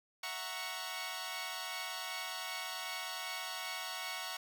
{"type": "chord", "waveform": "10% pulse", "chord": "F# dominant seventh", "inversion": "third", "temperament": "equal", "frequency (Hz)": [659.3, 740, 932.3, 1108.7], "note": ["E5", "F#5", "A#5", "C#6"], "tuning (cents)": [0, 0, 0, 0], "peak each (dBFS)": [-39, -36, -37, -35], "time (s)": [0.23, 4.37], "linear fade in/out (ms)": 5, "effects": []}